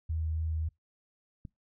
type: tone with vibrato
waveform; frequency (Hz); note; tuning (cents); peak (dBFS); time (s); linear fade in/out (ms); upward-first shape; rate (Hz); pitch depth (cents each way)
sine; 79.7; D#2; +42; -29; 0.09-0.69; 10; sine; 3.6; 11
type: click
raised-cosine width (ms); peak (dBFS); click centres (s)
5; -30; 1.452
effects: noise-tail reverb RT60 0.2 s tail -26 dB re dry

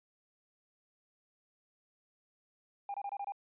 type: tone bursts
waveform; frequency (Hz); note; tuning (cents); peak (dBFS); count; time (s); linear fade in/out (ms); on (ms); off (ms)
triangle; 804; G5; +44; -33; 6; 2.89-3.321; 2; 51; 25
effects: tanh soft clip ceiling -31 dBFS + resampled to 8000 Hz

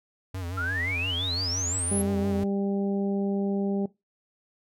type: tone with vibrato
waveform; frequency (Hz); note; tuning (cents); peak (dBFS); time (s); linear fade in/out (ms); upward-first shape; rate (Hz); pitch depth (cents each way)
square; 90; F#2; -47; -32; 0.34-2.44; 5; sine; 5.8; 98
type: exponential sweep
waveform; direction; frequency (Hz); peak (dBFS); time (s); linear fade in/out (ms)
sine; up; 1337 to 11380; -27; 0.57-2.02; 10
type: harmonic tone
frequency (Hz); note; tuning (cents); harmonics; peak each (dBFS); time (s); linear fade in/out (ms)
198.4; G3; +21; 1 / 2 / 3 / 4; -26 / -31 / -38 / -41; 1.91-3.86; 5
effects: noise-tail reverb RT60 0.2 s tail -19 dB re dry

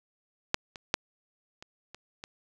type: clicks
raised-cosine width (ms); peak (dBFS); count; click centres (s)
0.2; -6 / -24 / -6 / -27 / -26 / -23; 6; 0.544 / 0.758 / 0.941 / 1.625 / 1.946 / 2.239
effects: none

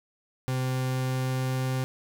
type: tone with pitch glide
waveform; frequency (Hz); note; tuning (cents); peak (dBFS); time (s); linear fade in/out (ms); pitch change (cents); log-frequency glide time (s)
40% pulse; 129.1 to 130; C3 to C3; -23 to -11; -25; 0.48-1.84; 0; +12; 0.71-1.72
effects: 11-bit

